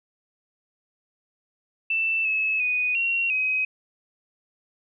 sine tone with pitch steps, 2661 / 2590 / 2485 / 2741 / 2528 Hz, E7 / E7 / D#7 / F7 / D#7, +16 / -31 / -3 / -33 / +27 cents, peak -21 dBFS, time 1.9-3.65 s, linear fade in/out 5 ms, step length 350 ms, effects none

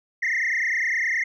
sine tone with frequency modulation, 1967 Hz, B6, 7 cents flat, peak -19 dBFS, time 0.22-1.24 s, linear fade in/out 10 ms, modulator 29.7 Hz, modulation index 5.4, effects tanh soft clip ceiling -19 dBFS

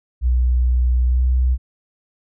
sine tone with pitch glide, 61.74 to 63.15 Hz, B1 to B1, 0 to +39 cents, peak -13 dBFS, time 0.21-1.58 s, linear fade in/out 50 ms, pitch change +39 cents, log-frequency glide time 1.06-1.23 s, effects none

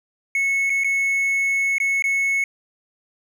triangle tone with dropouts, 2198 Hz, C#7, 15 cents flat, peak -16 dBFS, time 0.35-2.44 s, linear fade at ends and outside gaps 2 ms, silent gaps 0.697-0.701 / 0.837-0.844 / 1.783-1.801 / 2.023-2.04 s, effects none

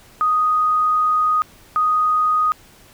sine tone pair in turn, 1244.5 / 1244.5 Hz, D#6 / D#6, 0 / 0 cents, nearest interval unison, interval 0 cents, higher neither, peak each -14 dBFS, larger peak neither, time 0.21-1.42 / 1.76-2.52 s, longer first, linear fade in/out 0 ms, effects pink hiss -48 dBFS RMS until 2.93 s

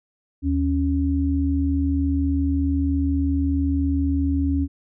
sine tone pair together, 77.78 / 276.6 Hz, D#2 / C#4, 0 / -4 cents, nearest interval octave + minor seventh, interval 2196 cents, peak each -21 dBFS, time 0.42-4.68 s, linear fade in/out 50 ms, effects none

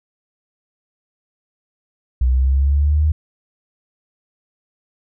sine linear sweep, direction up, 61.6 to 77.78 Hz, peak -12 dBFS, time 2.21-3.12 s, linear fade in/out 5 ms, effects none

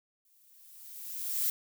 violet noise with exponential growth, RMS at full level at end -28 dBFS, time 0.25-1.5 s, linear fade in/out 2 ms, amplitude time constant 270 ms, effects none

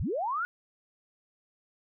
sine linear sweep, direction up, 43.65 to 1480 Hz, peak -28 dBFS, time 0-0.45 s, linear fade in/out 0 ms, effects none

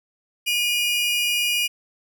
40% pulse tone pair together, 2439 / 2887 Hz, D#7 / F#7, -35 / -43 cents, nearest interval minor third, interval 292 cents, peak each -22 dBFS, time 0.46-1.68 s, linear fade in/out 20 ms, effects none

